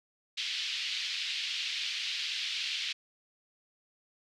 pink band-pass noise, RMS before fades -35 dBFS, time 0.37-2.93 s, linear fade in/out 10 ms, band 2600 to 4400 Hz, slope 24 dB/octave, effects none

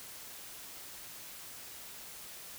silence, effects white hiss -48 dBFS RMS until 2.58 s

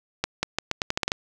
accelerating click train, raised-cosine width 0.2 ms, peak -6 dBFS, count 10, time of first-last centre 0.24-1.119 s, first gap 190 ms, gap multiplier 0.82, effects none

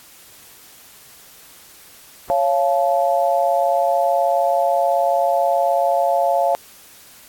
sine chord, Db augmented, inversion none, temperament just, 554.4 / 693 / 866.2 Hz, Db5 / F5 / A5, 0 / -14 / -27 cents, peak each -19 / -17 / -22 dBFS, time 2.3-6.55 s, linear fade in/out 0 ms, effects white hiss -45 dBFS RMS until 7.28 s + AAC 64 kbps

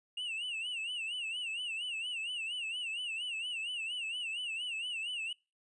triangle tone with vibrato, 2794 Hz, F7, in tune, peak -34 dBFS, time 0.17-5.33 s, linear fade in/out 5 ms, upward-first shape sine, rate 4.3 Hz, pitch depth 130 cents each way, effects noise-tail reverb RT60 0.3 s tail -26 dB re dry + resampled to 24000 Hz

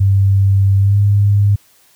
sine tone with pitch glide, 98 to 101.57 Hz, G2 to G#2, 0 to -38 cents, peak -8 dBFS, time 0-1.56 s, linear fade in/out 10 ms, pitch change +62 cents, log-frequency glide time 0.79-0.98 s, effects white hiss -51 dBFS RMS until 1.95 s

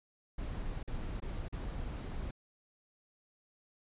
brown noise with dropouts, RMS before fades -39 dBFS, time 0.38-2.31 s, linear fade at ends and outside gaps 5 ms, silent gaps 0.83-0.876 / 1.202-1.221 / 1.484-1.525 s, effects resampled to 8000 Hz

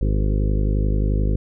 harmonic tone with a mistuned harmonic, 51.4 Hz, G#1, 17 cents flat, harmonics 1 / 2 / 3 / 4 / 5 / 6 / 7 / 8 / 9 / 10, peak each -18 / -24 / -28 / -30 / -32 / -34 / -35 / -36 / -37 / -38 dBFS, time 0.01-1.36 s, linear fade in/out 5 ms, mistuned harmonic 8, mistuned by -34 cents, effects none

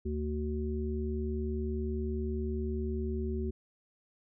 harmonic tone, 75 Hz, D2, 37 cents sharp, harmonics 1 / 3 / 5, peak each -33 / -37 / -37 dBFS, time 0.05-3.51 s, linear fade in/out 10 ms, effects none

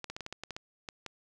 clicks, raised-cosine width 0.2 ms, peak -22 dBFS, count 11, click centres 0.043 / 0.1 / 0.165 / 0.207 / 0.264 / 0.326 / 0.436 / 0.507 / 0.565 / 0.888 / 1.063 s, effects none

